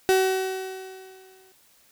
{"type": "tone with exponential decay", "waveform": "35% pulse", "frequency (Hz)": 377.9, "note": "F#4", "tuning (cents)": 37, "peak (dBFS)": -14, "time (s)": [0.09, 1.52], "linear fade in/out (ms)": 0, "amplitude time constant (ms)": 310, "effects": ["white hiss -59 dBFS RMS until 1.91 s"]}